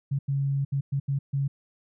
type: tone bursts at uneven times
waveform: sine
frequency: 138.59 Hz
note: C#3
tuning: in tune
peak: -23 dBFS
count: 6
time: 0.11-0.19 / 0.28-0.65 / 0.72-0.81 / 0.92-1 / 1.08-1.19 / 1.33-1.48 s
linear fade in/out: 10 ms
effects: none